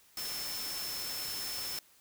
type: tone in noise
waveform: sine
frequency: 5300 Hz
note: E8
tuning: 9 cents sharp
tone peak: -39 dBFS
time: 0.17-1.79 s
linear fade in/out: 2 ms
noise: white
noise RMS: -40 dBFS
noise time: 0.17-1.79 s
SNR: -2 dB
effects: white hiss -63 dBFS RMS until 2 s